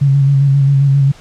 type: tone with vibrato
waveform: sine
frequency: 138.59 Hz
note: C#3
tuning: in tune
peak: -7 dBFS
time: 0.01-1.12 s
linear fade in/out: 10 ms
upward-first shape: square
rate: 7.5 Hz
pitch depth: 26 cents each way
effects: pink hiss -41 dBFS RMS until 1.2 s + low-pass 7000 Hz 12 dB/octave